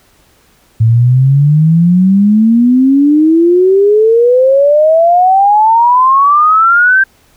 sine exponential sweep, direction up, 110 to 1584 Hz, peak -4 dBFS, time 0.8-7.04 s, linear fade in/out 10 ms, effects pink hiss -49 dBFS RMS until 7.36 s

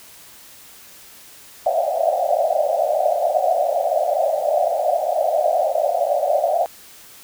white band-pass noise, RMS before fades -19 dBFS, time 1.66-6.66 s, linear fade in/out 0 ms, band 560 to 740 Hz, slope 96 dB/octave, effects white hiss -44 dBFS RMS until 7.23 s

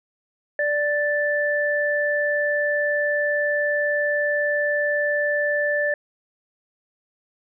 sine tone pair together, 587.3 / 1760 Hz, D5 / A6, 0 / 0 cents, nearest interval octave + perfect fifth, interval 1900 cents, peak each -22 dBFS, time 0.59-5.94 s, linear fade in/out 2 ms, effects none

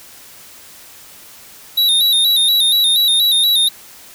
square tone with vibrato, 3783 Hz, A#7, 25 cents sharp, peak -11 dBFS, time 1.77-3.69 s, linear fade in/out 10 ms, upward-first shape square, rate 4.2 Hz, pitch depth 56 cents each way, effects white hiss -40 dBFS RMS until 4.14 s

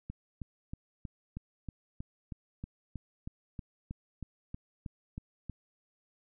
click train, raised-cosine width 5 ms, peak -27 dBFS, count 18, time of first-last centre 0.1-5.497 s, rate 3.15 Hz, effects none

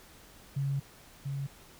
sine tone pair in turn, 138.59 / 138.59 Hz, C#3 / C#3, 0 / 0 cents, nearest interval unison, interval 0 cents, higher neither, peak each -28 / -32 dBFS, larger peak first, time 0.56-0.8 / 1.25-1.47 s, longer first, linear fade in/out 10 ms, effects pink hiss -55 dBFS RMS until 1.79 s

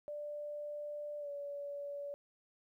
sine tone with pitch glide, 590 to 571.2 Hz, D5 to D5, +8 to -48 cents, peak -40 dBFS, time 0.08-2.14 s, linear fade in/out 0 ms, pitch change -56 cents, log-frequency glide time 1.19-1.29 s, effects 13-bit

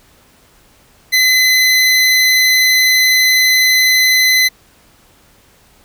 25% pulse tone, 2028 Hz, B6, 45 cents sharp, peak -5 dBFS, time 1.12-4.49 s, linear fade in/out 20 ms, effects pink hiss -49 dBFS RMS until 5.84 s

